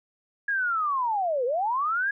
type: linear two-way sweep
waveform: sine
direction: down then up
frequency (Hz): 1674 to 466.1 to 1674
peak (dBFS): -23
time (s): 0.48-2.11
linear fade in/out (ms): 5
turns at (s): 1.45
effects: none